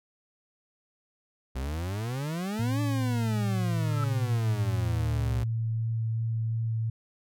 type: exponential two-way sweep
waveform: 40% pulse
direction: up then down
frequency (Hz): 61.74 to 293.7 to 61.74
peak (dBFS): -29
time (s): 1.55-5.44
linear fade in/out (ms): 10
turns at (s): 2.81
type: tone with vibrato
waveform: sine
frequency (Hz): 113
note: A2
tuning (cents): +47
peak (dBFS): -26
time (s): 2.59-6.9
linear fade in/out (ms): 5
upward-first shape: sine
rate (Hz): 2.8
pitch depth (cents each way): 11
type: tone with exponential growth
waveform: sine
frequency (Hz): 1318.5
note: E6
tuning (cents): 0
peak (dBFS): -30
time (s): 3.77-4.04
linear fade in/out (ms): 2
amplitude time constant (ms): 58
effects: none

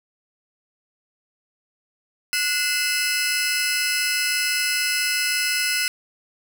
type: tone cluster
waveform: sawtooth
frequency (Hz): 1466 / 2053 / 2623 / 5100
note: F#6 / C7 / E7 / D#8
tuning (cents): -16 / -33 / -9 / +42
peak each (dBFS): -23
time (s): 2.33-5.88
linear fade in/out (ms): 0
effects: none

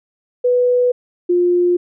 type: tone pair in turn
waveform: sine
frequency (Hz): 493.7 / 353.4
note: B4 / F4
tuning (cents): -1 / +21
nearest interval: tritone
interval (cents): 578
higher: first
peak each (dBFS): -11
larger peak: neither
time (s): 0.44-0.92 / 1.29-1.77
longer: neither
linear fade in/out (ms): 10
effects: none

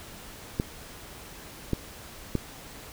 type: clicks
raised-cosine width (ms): 3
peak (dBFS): -12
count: 3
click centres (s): 0.599 / 1.733 / 2.353
effects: pink hiss -45 dBFS RMS until 2.92 s

